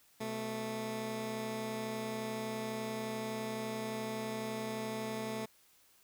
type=tone pair together; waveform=15% pulse; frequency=125.83 / 219.9 Hz; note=B2 / A3; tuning=+33 / -1 cents; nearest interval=minor seventh; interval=966 cents; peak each=-39 / -31 dBFS; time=0.2-5.46 s; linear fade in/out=10 ms; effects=white hiss -66 dBFS RMS until 6.03 s